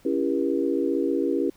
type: chord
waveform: sine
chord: C# diminished seventh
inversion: none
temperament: just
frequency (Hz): 277.2 / 332.6 / 399.1 / 479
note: C#4 / E4 / G4 / Bb4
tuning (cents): 0 / +16 / +31 / +47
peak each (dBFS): -26 / -26 / -27 / -29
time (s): 0.05-1.5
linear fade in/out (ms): 5
effects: pink hiss -58 dBFS RMS until 1.56 s